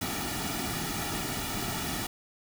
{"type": "noise with comb filter", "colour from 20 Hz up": "pink", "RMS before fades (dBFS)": -33, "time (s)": [0.01, 2.07], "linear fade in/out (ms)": 5, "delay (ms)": 1.9, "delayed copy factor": -0.7, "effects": []}